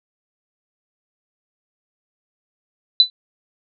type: tone with exponential decay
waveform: sine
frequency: 3989 Hz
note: B7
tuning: 17 cents sharp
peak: -3 dBFS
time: 3-3.1 s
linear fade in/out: 1 ms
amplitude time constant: 21 ms
effects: none